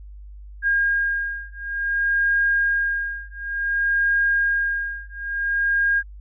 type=beating tone pair; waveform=sine; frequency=1620 / 1620.56 Hz; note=G#6 / G#6; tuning=-43 / -43 cents; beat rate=0.56 Hz; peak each=-22 dBFS; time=0.62-6.03 s; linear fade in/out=50 ms; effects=added 50 Hz sine -37 dBFS peak until 6.2 s